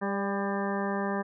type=harmonic tone with a mistuned harmonic; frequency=199.2 Hz; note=G3; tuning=28 cents sharp; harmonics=1 / 2 / 3 / 4 / 5 / 6 / 8 / 9; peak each=-31 / -34 / -36 / -37 / -38 / -39 / -40 / -41 dBFS; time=0.01-1.23 s; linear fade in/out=20 ms; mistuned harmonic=3; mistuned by=-22 cents; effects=none